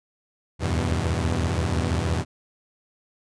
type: tone cluster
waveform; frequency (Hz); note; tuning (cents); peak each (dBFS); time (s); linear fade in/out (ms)
sawtooth; 76.5 / 82.4 / 97.4 / 124.6; D#2 / E2 / G2 / B2; -29 / 0 / -11 / +16; -28 / -21 / -24 / -25; 0.59-2.25; 50
effects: resampled to 22050 Hz